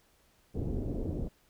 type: low-pass noise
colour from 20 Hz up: pink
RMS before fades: -34 dBFS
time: 0.54-1.29 s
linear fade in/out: 20 ms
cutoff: 460 Hz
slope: 24 dB/octave
effects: pink hiss -67 dBFS RMS until 1.49 s